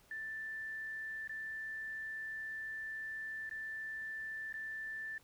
sine tone with dropouts, 1766 Hz, A6, 6 cents sharp, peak -40 dBFS, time 0.11-5.18 s, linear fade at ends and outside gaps 2 ms, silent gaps 1.276-1.294 / 3.494-3.511 / 4.527-4.54 s, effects pink hiss -66 dBFS RMS until 5.23 s

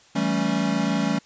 square chord, A dominant seventh, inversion second, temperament equal with one note detuned, 164.81 / 193.97 / 220 / 277.2 Hz, E3 / G3 / A3 / C#4, 0 / -18 / 0 / 0 cents, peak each -30 / -26 / -27 / -27 dBFS, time 0.15-1.19 s, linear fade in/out 10 ms, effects white hiss -54 dBFS RMS until 1.25 s + resampled to 16000 Hz

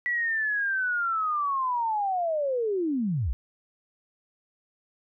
sine linear sweep, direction down, 1960 to 48 Hz, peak -24 dBFS, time 0.06-3.33 s, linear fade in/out 0 ms, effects none

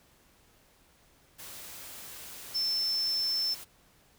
sine tone in noise, 5310 Hz, E8, 12 cents sharp, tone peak -27 dBFS, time 2.54-3.55 s, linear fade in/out 20 ms, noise white, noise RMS -45 dBFS, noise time 1.38-3.65 s, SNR +15 dB, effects pink hiss -63 dBFS RMS until 4.18 s

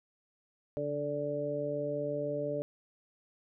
harmonic tone with a mistuned harmonic, 146 Hz, D3, 10 cents flat, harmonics 1 / 2 / 3 / 4, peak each -41 / -40 / -37 / -34 dBFS, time 0.77-2.62 s, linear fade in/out 0 ms, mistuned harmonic 1, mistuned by -27 cents, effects none

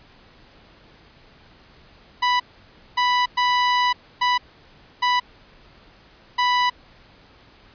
sawtooth tone bursts at uneven times, 988 Hz, B5, in tune, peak -13 dBFS, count 6, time 2.22-2.4 / 2.97-3.26 / 3.37-3.93 / 4.21-4.38 / 5.02-5.2 / 6.38-6.7 s, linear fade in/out 10 ms, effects pink hiss -51 dBFS RMS until 7.74 s + resampled to 11025 Hz

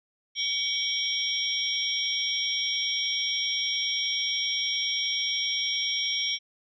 sine tone cluster, 2265 / 3178 / 3431 / 3852 / 5580 Hz, C#7 / G7 / A7 / B7 / F8, +37 / +23 / -44 / -44 / -2 cents, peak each -33 / -30 / -32 / -37 / -31 dBFS, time 0.35-6.39 s, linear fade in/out 50 ms, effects none

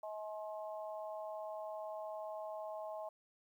harmonic tone, 212.8 Hz, G#3, 42 cents sharp, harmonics 3 / 4 / 5, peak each -43 / -48 / -52 dBFS, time 0.03-3.09 s, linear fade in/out 5 ms, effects 12-bit

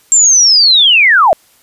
sine linear sweep, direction down, 7450 to 587.3 Hz, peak -4 dBFS, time 0.12-1.33 s, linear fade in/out 0 ms, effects white hiss -49 dBFS RMS until 1.62 s + resampled to 32000 Hz

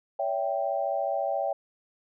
sine chord, C# diminished, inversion none, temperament equal with one note detuned, 565 / 659.3 / 784 Hz, C#5 / E5 / G5, +33 / 0 / 0 cents, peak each -30 dBFS, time 0.19-1.53 s, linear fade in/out 5 ms, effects none

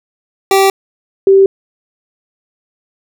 25% pulse / sine tone pair in turn, 388.8 / 388.8 Hz, G4 / G4, -14 / -14 cents, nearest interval unison, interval 0 cents, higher neither, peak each -3 dBFS, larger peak neither, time 0.51-0.7 / 1.27-1.46 s, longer neither, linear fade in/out 2 ms, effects none

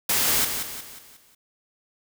white noise with echo, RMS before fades -22 dBFS, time 0.09-0.45 s, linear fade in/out 5 ms, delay 180 ms, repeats 5, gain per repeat -7 dB, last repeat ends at 1.35 s, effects none

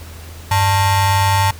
45% pulse ring-modulated tone, 493.9 Hz, B4, in tune, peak -9 dBFS, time 0.51-1.51 s, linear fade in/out 5 ms, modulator 396 Hz, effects added 81 Hz sine -33 dBFS peak until 1.59 s + pink hiss -39 dBFS RMS until 1.59 s

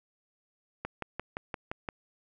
click train, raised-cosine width 0.5 ms, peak -19 dBFS, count 7, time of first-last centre 0.85-1.888 s, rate 5.78 Hz, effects none

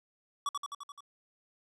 square tone with echo, 1139 Hz, C#6, 47 cents sharp, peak -30 dBFS, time 0.46-0.49 s, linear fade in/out 2 ms, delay 86 ms, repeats 6, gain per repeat -3 dB, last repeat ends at 1.006 s, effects low-pass 9000 Hz 12 dB/octave

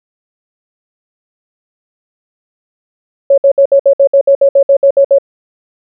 sine tone bursts, 554.4 Hz, C#5, in tune, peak -3 dBFS, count 14, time 3.3-5.185 s, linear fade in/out 5 ms, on 78 ms, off 61 ms, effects none

